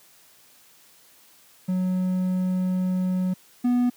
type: tone pair in turn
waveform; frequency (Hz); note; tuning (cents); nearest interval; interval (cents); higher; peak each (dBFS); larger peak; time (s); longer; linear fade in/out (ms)
triangle; 184.2 / 245.3; F#3 / B3; -7 / -12; perfect fourth; 495; second; -19 / -16; second; 1.68-3.34 / 3.64-3.9; first; 10
effects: white hiss -55 dBFS RMS until 3.96 s + high-pass 100 Hz 12 dB/octave